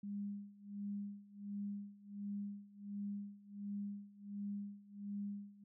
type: tone with tremolo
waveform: sine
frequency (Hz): 202.6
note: G#3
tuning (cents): -43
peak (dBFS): -39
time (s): 0.03-5.64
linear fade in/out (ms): 5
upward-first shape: sine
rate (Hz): 1.4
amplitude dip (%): 90
effects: none